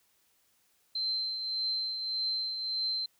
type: tone with tremolo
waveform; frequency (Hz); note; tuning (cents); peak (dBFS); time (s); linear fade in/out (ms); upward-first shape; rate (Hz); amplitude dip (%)
sine; 4108; C8; -33; -28; 0.95-3.06; 5; triangle; 1.7; 50
effects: white hiss -70 dBFS RMS until 3.19 s